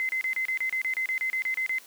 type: tone bursts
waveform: sine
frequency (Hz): 2059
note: C7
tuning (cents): -28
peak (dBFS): -25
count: 15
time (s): 0-1.784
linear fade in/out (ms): 0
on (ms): 90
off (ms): 31
effects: white hiss -51 dBFS RMS until 1.86 s + high-pass 200 Hz 12 dB/octave